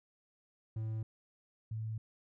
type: tone pair in turn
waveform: triangle / sine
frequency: 110.3 / 110.3 Hz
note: A2 / A2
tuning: +5 / +5 cents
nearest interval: unison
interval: 0 cents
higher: neither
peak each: -33 / -36 dBFS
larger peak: first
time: 0.76-1.03 / 1.71-1.98 s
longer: neither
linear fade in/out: 5 ms
effects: none